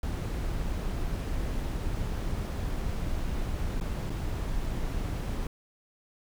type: noise with dropouts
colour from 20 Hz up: brown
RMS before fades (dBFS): -31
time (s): 0.03-5.47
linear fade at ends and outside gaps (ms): 2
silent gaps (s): 3.801-3.81 / 4.098-4.102
effects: none